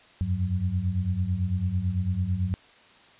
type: tone cluster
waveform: sine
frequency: 87.1 / 96.1 / 183.6 Hz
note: F2 / G2 / F#3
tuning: -4 / -34 / -13 cents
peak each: -29 / -26 / -31 dBFS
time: 0.21-2.54 s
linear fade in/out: 0 ms
effects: white hiss -54 dBFS RMS until 3.19 s + resampled to 8000 Hz